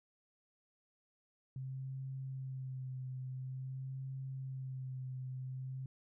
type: tone with vibrato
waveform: sine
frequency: 131.2 Hz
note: C3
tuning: 5 cents sharp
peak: -40 dBFS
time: 1.56-5.86 s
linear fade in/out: 2 ms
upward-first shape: sine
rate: 0.48 Hz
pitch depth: 27 cents each way
effects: none